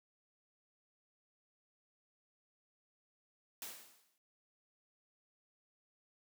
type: noise with exponential decay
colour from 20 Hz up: white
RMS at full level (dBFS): -43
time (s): 3.62-4.18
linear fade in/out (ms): 1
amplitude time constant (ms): 120
effects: high-pass 200 Hz 12 dB/octave